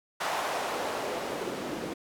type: noise with band-pass filter sweep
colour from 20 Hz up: white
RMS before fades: -33 dBFS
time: 0.2-1.94 s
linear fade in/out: 10 ms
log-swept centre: 880 to 290 Hz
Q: 1.4
effects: none